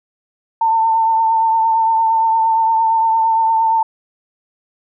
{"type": "tone with vibrato", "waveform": "sine", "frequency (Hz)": 898, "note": "A5", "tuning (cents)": 35, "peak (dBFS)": -11, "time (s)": [0.61, 3.83], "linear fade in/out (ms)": 5, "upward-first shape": "triangle", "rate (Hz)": 8.7, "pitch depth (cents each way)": 30, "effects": []}